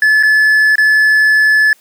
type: tone with dropouts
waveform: triangle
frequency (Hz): 1726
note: A6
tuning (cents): -34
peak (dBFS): -5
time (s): 0.02-1.73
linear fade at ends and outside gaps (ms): 2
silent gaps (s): 0.228-0.233 / 0.756-0.781
effects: white hiss -50 dBFS RMS until 1.8 s + high-pass 200 Hz 12 dB/octave